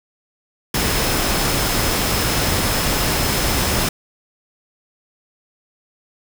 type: tone in noise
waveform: sine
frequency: 5180 Hz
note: E8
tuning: 31 cents flat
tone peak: -30 dBFS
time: 0.74-3.89 s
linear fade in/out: 5 ms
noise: pink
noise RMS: -19 dBFS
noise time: 0.74-3.89 s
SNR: -14 dB
effects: none